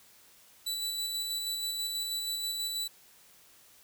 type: tone with tremolo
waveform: sawtooth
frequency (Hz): 3959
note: B7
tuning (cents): +3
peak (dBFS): -28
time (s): 0.66-2.88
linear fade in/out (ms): 10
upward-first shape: square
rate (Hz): 6.2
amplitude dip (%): 25
effects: white hiss -59 dBFS RMS until 3.83 s